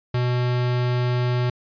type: tone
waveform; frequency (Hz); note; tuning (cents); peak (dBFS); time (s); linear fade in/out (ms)
square; 123.47; B2; 0; -20; 0.14-1.5; 5
effects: resampled to 11025 Hz